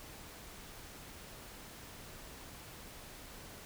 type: silence
effects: pink hiss -51 dBFS RMS until 3.65 s